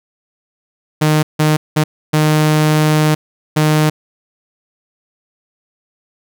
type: tone bursts at uneven times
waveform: sawtooth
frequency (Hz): 153.6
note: D#3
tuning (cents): -22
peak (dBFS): -6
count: 5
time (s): 1.01-1.23 / 1.39-1.57 / 1.76-1.84 / 2.13-3.15 / 3.56-3.9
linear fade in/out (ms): 10
effects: none